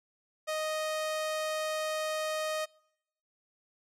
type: tone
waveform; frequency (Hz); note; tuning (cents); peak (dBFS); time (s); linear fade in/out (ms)
sawtooth; 622.3; D#5; 0; -27; 0.47-2.66; 20
effects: noise-tail reverb RT60 0.8 s tail -26 dB re dry + low-pass 12000 Hz 12 dB/octave